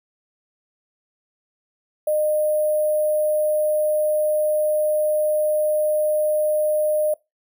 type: tone with sample-and-hold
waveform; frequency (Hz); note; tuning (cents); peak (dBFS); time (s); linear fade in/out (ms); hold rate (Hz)
sine; 610; D#5; -34; -17; 2.07-7.14; 5; 11025
effects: noise-tail reverb RT60 0.2 s tail -22 dB re dry